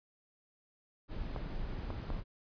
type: noise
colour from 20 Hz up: brown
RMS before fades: -39 dBFS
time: 1.08-2.24 s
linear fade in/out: 50 ms
type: clicks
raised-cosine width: 1 ms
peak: -26 dBFS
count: 3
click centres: 1.362 / 1.904 / 2.103 s
effects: resampled to 11025 Hz